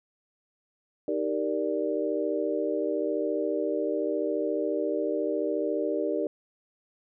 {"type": "chord", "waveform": "sine", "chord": "Eb major seventh", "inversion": "none", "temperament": "equal", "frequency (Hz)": [311.1, 392, 466.2, 587.3], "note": ["Eb4", "G4", "Bb4", "D5"], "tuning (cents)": [0, 0, 0, 0], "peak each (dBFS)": -31, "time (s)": [1.08, 6.27], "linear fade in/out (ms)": 2, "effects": []}